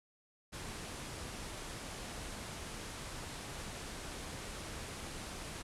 pink low-pass noise, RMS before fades -45 dBFS, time 0.52-5.63 s, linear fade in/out 20 ms, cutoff 11000 Hz, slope 48 dB/octave, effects none

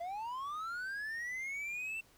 triangle linear sweep, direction up, 665 to 2696 Hz, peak -36 dBFS, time 0-2.01 s, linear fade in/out 10 ms, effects pink hiss -65 dBFS RMS until 2.17 s

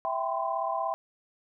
sine chord, C major seventh, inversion first, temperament equal with one note detuned, 659.3 / 784 / 1009.7 / 1046.5 Hz, E5 / G5 / B5 / C6, 0 / 0 / +38 / 0 cents, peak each -32 / -32 / -33 / -36 dBFS, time 0.05-0.94 s, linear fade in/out 0 ms, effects none

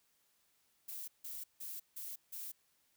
violet noise bursts, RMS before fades -45 dBFS, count 5, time 0.88-2.52 s, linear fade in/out 10 ms, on 200 ms, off 160 ms, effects white hiss -75 dBFS RMS until 2.96 s

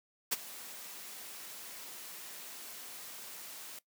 white noise with ADSR envelope, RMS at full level -29 dBFS, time 0.31-3.79 s, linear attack 16 ms, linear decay 27 ms, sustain -18 dB, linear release 4 ms, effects noise-tail reverb RT60 0.1 s tail -18 dB re dry + high-pass 200 Hz 12 dB/octave

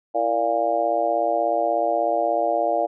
harmonic tone with a mistuned harmonic, 116.54 Hz, A#2, in tune, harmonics 3 / 4 / 5 / 6 / 7, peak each -30 / -29 / -23 / -22 / -28 dBFS, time 0.14-2.87 s, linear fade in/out 20 ms, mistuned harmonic 3, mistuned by -82 cents, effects none

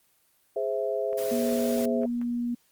sine chord, Ab augmented, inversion none, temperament equal, 415.3 / 523.3 / 659.3 Hz, Ab4 / C5 / E5, 0 / 0 / 0 cents, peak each -30 dBFS, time 0.56-2.06 s, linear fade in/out 5 ms
click train, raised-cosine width 0.5 ms, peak -31 dBFS, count 7, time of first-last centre 1.13-2.215 s, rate 5.53 Hz
white noise, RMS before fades -39 dBFS, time 1.17-1.86 s, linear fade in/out 10 ms
sine tone, 239.8 Hz, A#3, 49 cents sharp, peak -26 dBFS, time 1.31-2.55 s, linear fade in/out 10 ms
effects white hiss -66 dBFS RMS until 2.71 s + Opus 24 kbps

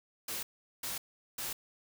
white noise bursts, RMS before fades -38 dBFS, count 3, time 0.28-1.53 s, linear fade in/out 5 ms, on 150 ms, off 400 ms, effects none

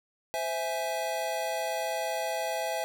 square chord, C augmented, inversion none, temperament equal with one note detuned, 518.1 / 659.3 / 830.6 Hz, C5 / E5 / G#5, -17 / 0 / 0 cents, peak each -37 / -33 / -35 dBFS, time 0.34-2.84 s, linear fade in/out 0 ms, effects none

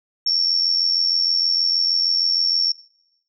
sine tone with amplitude modulation, 5460 Hz, F8, 40 cents flat, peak -13 dBFS, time 0.26-2.72 s, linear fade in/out 5 ms, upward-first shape sine, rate 86.4 Hz, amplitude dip 70%, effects noise-tail reverb RT60 0.8 s tail -20 dB re dry

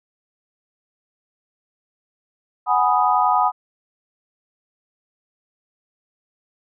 sine chord, G# minor seventh, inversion third, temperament equal, 740 / 830.6 / 987.8 / 1244.5 Hz, F#5 / G#5 / B5 / D#6, 0 / 0 / 0 / 0 cents, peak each -20 dBFS, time 2.66-3.52 s, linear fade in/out 50 ms, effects none

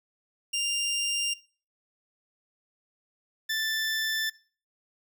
20% pulse tone pair in turn, 2794 / 1764.2 Hz, F7 / A6, 0 / +4 cents, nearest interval minor sixth, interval 796 cents, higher first, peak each -22 dBFS, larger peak neither, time 0.53-1.34 / 3.49-4.3 s, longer neither, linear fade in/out 10 ms, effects noise-tail reverb RT60 0.4 s tail -20 dB re dry

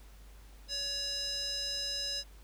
square tone with band-pass filter, 564 Hz, C#5, 30 cents sharp, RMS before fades -36 dBFS, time 0.68-2.24 s, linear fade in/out 50 ms, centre 4900 Hz, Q 5.9, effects added 50 Hz sine -51 dBFS peak until 2.43 s + pink hiss -61 dBFS RMS until 2.43 s

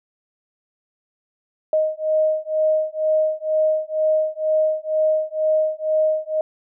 sine beating tone pair, 622.3 / 624.4 Hz, D#5 / D#5, 0 / +6 cents, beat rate 2.1 Hz, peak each -20 dBFS, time 1.73-6.41 s, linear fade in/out 2 ms, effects none

